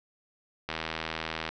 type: click train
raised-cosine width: 0.3 ms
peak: -16 dBFS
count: 65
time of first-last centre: 0.69-1.49 s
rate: 80 Hz
effects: resampled to 16000 Hz + 9-bit